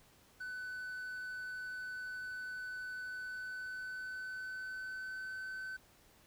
triangle tone with pitch glide, 1502 to 1524.7 Hz, F#6 to G6, +26 to -48 cents, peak -39 dBFS, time 0.4-5.77 s, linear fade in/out 10 ms, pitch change +26 cents, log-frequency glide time 3.09-5.37 s, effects pink hiss -65 dBFS RMS until 6.26 s

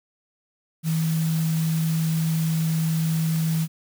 sine tone in noise, 160.9 Hz, E3, 42 cents flat, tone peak -20 dBFS, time 0.83-3.68 s, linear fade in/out 50 ms, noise white, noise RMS -36 dBFS, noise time 0.83-3.68 s, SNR +13 dB, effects none

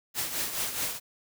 white noise with tremolo, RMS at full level -29 dBFS, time 0.14-1 s, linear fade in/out 50 ms, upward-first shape triangle, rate 4.7 Hz, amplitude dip 65%, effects none

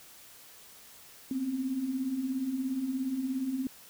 sine beating tone pair, 247.3 / 264.3 Hz, B3 / C4, +3 / +18 cents, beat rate 17 Hz, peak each -38 / -30 dBFS, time 1.31-3.67 s, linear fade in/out 2 ms, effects white hiss -53 dBFS RMS until 3.89 s

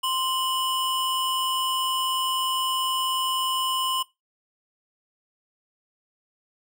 square tone pair together, 1043 / 2950 Hz, C6 / F#7, -6 / -6 cents, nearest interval octave + tritone, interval 1800 cents, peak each -27 dBFS, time 0.03-4.03 s, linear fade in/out 10 ms, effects noise-tail reverb RT60 0.2 s tail -19 dB re dry

